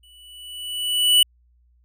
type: tone with exponential growth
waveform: square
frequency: 2960 Hz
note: F#7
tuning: in tune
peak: -11 dBFS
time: 0.03-1.23 s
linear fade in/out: 5 ms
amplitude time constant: 260 ms
effects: added 60 Hz sine -56 dBFS peak until 1.84 s